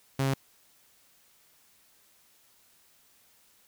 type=tone; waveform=sawtooth; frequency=135.4 Hz; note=C#3; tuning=40 cents flat; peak=-21 dBFS; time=0.19-0.34 s; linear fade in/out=5 ms; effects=white hiss -63 dBFS RMS until 3.67 s